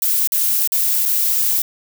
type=noise with dropouts; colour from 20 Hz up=violet; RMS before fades=-17 dBFS; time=0.02-1.62 s; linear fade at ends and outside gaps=2 ms; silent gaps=0.274-0.32 / 0.675-0.72 / 1.054-1.058 s; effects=none